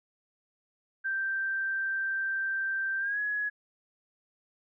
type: tone with pitch glide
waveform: sine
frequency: 1568 to 1680.5 Hz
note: G6 to G#6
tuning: 0 to +20 cents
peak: -28 dBFS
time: 1.04-3.5 s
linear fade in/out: 20 ms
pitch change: +120 cents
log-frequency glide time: 2.99-3.19 s
effects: none